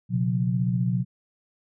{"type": "chord", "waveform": "sine", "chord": "B suspended second", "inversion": "none", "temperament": "equal with one note detuned", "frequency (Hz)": [123.47, 138.59, 180.25], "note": ["B2", "C#3", "F#3"], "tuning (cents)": [0, 0, -45], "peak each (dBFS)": [-24, -30, -25], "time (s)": [0.09, 1.05], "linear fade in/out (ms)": 50, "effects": []}